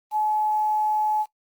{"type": "tone with quantisation", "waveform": "sine", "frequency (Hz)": 854, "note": "G#5", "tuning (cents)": 48, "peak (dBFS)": -20, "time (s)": [0.11, 1.26], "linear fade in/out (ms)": 50, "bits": 8, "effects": ["noise-tail reverb RT60 0.1 s tail -20 dB re dry", "Opus 24 kbps"]}